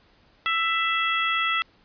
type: harmonic tone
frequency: 663 Hz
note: E5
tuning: 10 cents sharp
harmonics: 2 / 3 / 4 / 5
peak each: -25 / -27 / -28 / -29 dBFS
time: 0.46-1.62 s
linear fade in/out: 0 ms
effects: pink hiss -59 dBFS RMS until 1.84 s + resampled to 11025 Hz